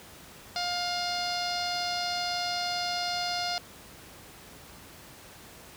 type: tone with low-pass filter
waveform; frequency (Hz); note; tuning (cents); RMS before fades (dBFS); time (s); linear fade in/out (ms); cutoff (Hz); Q
sawtooth; 707; F5; +21; -31; 0.56-3.58; 0; 4700; 6.6
effects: pink hiss -49 dBFS RMS until 5.76 s + high-pass 60 Hz 12 dB/octave